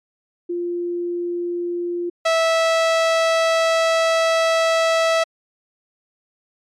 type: tone pair in turn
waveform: sine / sawtooth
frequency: 348.6 / 654.5 Hz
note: F4 / E5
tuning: -3 / -13 cents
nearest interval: major seventh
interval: 1090 cents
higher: second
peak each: -21 / -11 dBFS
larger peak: second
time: 0.49-2.1 / 2.25-5.24 s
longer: second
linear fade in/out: 10 ms
effects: low-pass 6000 Hz 12 dB/octave + MP3 96 kbps